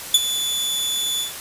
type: tone with ADSR envelope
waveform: sawtooth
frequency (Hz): 3469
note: A7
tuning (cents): -25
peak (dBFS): -5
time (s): 0.14-1.33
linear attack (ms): 5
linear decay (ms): 35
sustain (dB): -13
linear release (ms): 130
effects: white hiss -33 dBFS RMS until 1.4 s + resampled to 32000 Hz